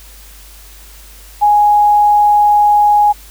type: tone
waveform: sine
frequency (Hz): 830.6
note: G#5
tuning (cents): 0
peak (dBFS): -6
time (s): 1.41-3.13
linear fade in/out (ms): 20
effects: added 50 Hz sine -37 dBFS peak until 3.3 s + white hiss -40 dBFS RMS until 3.3 s